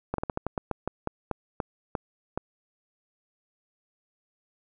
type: slowing click train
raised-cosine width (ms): 1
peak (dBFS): -14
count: 14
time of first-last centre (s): 0.14-2.376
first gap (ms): 43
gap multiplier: 1.21
effects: none